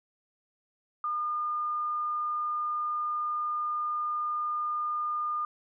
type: tone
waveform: sine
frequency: 1213 Hz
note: D#6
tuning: 44 cents flat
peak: -28 dBFS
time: 1.04-5.45 s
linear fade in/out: 2 ms
effects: none